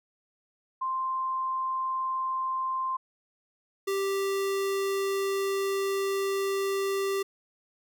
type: tone pair in turn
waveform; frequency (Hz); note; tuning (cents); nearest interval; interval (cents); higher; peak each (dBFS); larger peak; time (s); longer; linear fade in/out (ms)
sine / square; 1046.5 / 392; C6 / G4; 0 / 0; octave + perfect fourth; 1700; first; -27; neither; 0.81-2.97 / 3.87-7.23; second; 10
effects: none